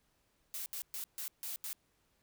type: noise bursts at uneven times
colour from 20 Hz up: blue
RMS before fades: -41 dBFS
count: 6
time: 0.54-0.66 / 0.73-0.82 / 0.94-1.04 / 1.18-1.28 / 1.43-1.56 / 1.64-1.73 s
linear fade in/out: 0 ms
effects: pink hiss -75 dBFS RMS until 2.22 s